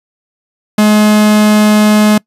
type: tone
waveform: 45% pulse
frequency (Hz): 211.7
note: G#3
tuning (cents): +33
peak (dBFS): -5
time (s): 0.78-2.18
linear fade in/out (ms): 5
effects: noise-tail reverb RT60 0.1 s tail -25 dB re dry + resampled to 32000 Hz